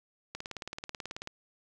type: click train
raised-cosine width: 0.2 ms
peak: -21 dBFS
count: 18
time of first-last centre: 0.35-1.274 s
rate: 18.4 Hz
effects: none